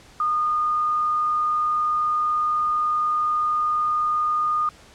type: tone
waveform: sine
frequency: 1224 Hz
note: D#6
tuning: 29 cents flat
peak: -19 dBFS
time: 0.2-4.69 s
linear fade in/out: 2 ms
effects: pink hiss -49 dBFS RMS until 4.94 s + low-pass 8000 Hz 12 dB/octave